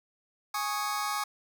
sawtooth chord, Ab suspended fourth, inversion none, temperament just, 830.6 / 1107.5 / 1245.9 Hz, Ab5 / Db6 / Eb6, 0 / -2 / +2 cents, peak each -30 dBFS, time 0.54-1.24 s, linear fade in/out 5 ms, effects none

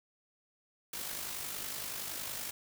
white noise with amplitude modulation, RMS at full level -38 dBFS, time 0.93-2.51 s, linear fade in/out 5 ms, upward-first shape sine, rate 50.7 Hz, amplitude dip 45%, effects none

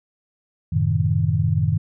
sine chord, F# diminished seventh, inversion none, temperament equal, 92.5 / 110 / 130.81 / 155.56 Hz, F#2 / A2 / C3 / Eb3, 0 / 0 / 0 / 0 cents, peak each -22 / -22 / -25 / -21 dBFS, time 0.72-1.78 s, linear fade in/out 10 ms, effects none

